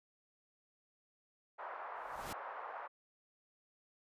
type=band-pass noise; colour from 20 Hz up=white; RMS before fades=-46 dBFS; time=1.58-2.88 s; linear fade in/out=20 ms; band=590 to 1300 Hz; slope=24 dB/octave
type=noise with exponential growth; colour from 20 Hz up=pink; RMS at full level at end=-42 dBFS; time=1.95-2.33 s; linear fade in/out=5 ms; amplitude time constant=81 ms
effects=resampled to 32000 Hz